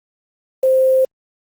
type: tone with quantisation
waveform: sine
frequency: 523 Hz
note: C5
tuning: 1 cent flat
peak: -10 dBFS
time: 0.63-1.05 s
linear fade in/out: 5 ms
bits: 6
effects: Opus 32 kbps